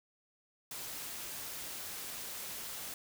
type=noise; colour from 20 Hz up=white; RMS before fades=-43 dBFS; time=0.71-2.94 s; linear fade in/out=2 ms; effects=none